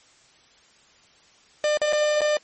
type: tone with dropouts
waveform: 45% pulse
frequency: 600 Hz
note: D5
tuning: 37 cents sharp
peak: -19 dBFS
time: 1.64-2.37 s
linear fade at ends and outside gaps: 1 ms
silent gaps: 1.773-1.816 / 1.926-1.931 / 2.208-2.216 s
effects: white hiss -56 dBFS RMS until 2.43 s + MP3 32 kbps

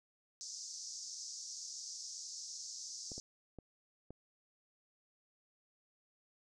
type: band-pass noise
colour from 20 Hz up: white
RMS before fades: -47 dBFS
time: 0.41-3.2 s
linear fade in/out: 0 ms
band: 5000 to 6600 Hz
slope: 48 dB/octave
type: clicks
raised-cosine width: 2 ms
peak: -35 dBFS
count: 4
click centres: 3.118 / 3.18 / 3.587 / 4.106 s
effects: none

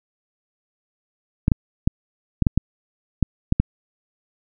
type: clicks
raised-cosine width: 5 ms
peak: -3 dBFS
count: 9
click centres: 1.481 / 1.518 / 1.875 / 2.423 / 2.468 / 2.576 / 3.227 / 3.524 / 3.6 s
effects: none

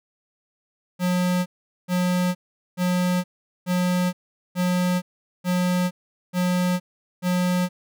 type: tone bursts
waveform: square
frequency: 180.1 Hz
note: F#3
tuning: 46 cents flat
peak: -20 dBFS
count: 8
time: 0.99-7.69 s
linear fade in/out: 50 ms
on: 470 ms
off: 420 ms
effects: none

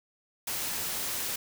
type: noise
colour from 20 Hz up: white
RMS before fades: -33 dBFS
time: 0.47-1.36 s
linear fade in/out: 5 ms
effects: none

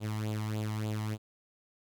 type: tone with flanger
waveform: sawtooth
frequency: 107.4 Hz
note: A2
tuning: 41 cents flat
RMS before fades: -34 dBFS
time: 0-1.18 s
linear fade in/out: 50 ms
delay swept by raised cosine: 0.26 to 1.02 ms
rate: 3.4 Hz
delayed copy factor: +0.7
effects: none

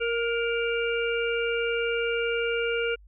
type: harmonic tone with a mistuned harmonic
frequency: 466.2 Hz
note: A#4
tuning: in tune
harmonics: 1 / 3 / 5 / 6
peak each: -26 / -31 / -33 / -34 dBFS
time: 0-2.96 s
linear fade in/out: 20 ms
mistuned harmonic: 3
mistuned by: +21 cents
effects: added 50 Hz sine -49 dBFS peak until 3.07 s

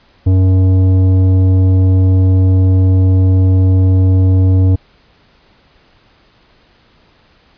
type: tone with tanh clipping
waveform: sine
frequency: 93.6 Hz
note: F#2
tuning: 20 cents sharp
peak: -8 dBFS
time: 0.26-4.76 s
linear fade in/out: 10 ms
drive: 11 dB
effects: pink hiss -50 dBFS RMS until 7.57 s + resampled to 11025 Hz

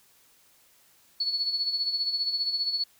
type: tone with tremolo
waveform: sine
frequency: 4411 Hz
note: C#8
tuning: 9 cents flat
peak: -23 dBFS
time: 1.2-2.84 s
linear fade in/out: 5 ms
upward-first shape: sine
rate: 15 Hz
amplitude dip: 60%
effects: white hiss -61 dBFS RMS until 2.99 s

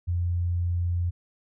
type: tone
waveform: sine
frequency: 87.31 Hz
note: F2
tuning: in tune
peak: -23 dBFS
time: 0.07-1.11 s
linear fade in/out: 20 ms
effects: none

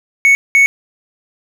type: tone bursts at uneven times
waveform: triangle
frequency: 2217 Hz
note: C#7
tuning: in tune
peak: -4 dBFS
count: 2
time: 0.25-0.35 / 0.55-0.66 s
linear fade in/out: 0 ms
effects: none

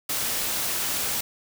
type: noise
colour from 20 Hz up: white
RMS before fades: -27 dBFS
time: 0.09-1.21 s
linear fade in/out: 5 ms
effects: none

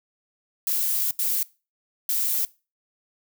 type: noise bursts at uneven times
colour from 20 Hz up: violet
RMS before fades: -24 dBFS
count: 3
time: 0.67-1.11 / 1.19-1.43 / 2.09-2.45 s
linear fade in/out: 2 ms
effects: noise-tail reverb RT60 0.3 s tail -21 dB re dry

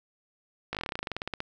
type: slowing click train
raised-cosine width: 0.3 ms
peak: -16 dBFS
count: 19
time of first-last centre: 0.73-1.404 s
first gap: 18 ms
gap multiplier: 1.08
effects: none

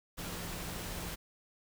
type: tone in noise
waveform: sine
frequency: 174.61 Hz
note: F3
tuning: in tune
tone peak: -47 dBFS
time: 0.17-1.16 s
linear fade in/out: 20 ms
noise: pink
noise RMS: -41 dBFS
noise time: 0.17-1.16 s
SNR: -9 dB
effects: none

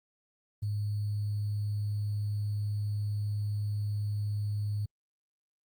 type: tone with sample-and-hold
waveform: sine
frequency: 103.83 Hz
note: G#2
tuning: in tune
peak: -29 dBFS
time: 0.62-4.86 s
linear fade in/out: 10 ms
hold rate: 4410 Hz
effects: Opus 32 kbps

